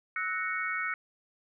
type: chord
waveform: sine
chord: F# dominant seventh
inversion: third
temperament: equal with one note detuned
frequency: 1301.1 / 1480 / 1864.7 / 2217 Hz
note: E6 / F#6 / A#6 / C#7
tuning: -23 / 0 / 0 / 0 cents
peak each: -36 / -35 / -37 / -34 dBFS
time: 0.16-0.94 s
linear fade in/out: 2 ms
effects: none